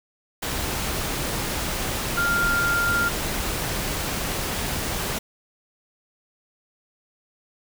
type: tone in noise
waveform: sine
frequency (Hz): 1396.9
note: F6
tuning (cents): 0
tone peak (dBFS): -20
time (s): 2.17-3.09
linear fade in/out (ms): 10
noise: pink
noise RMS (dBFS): -27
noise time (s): 0.42-5.19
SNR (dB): +4
effects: none